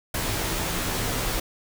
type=noise with comb filter; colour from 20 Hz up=pink; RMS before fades=-27 dBFS; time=0.14-1.4 s; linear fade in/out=5 ms; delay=14 ms; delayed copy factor=-0.6; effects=none